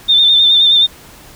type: tone with vibrato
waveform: sine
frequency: 3593 Hz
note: A7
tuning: 36 cents sharp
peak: -6 dBFS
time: 0.08-0.87 s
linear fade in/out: 20 ms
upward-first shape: sine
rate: 9.5 Hz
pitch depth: 40 cents each way
effects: pink hiss -39 dBFS RMS until 1.35 s